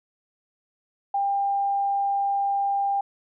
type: tone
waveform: sine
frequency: 797 Hz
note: G5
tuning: 28 cents sharp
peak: -21 dBFS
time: 1.14-3.01 s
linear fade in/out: 5 ms
effects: none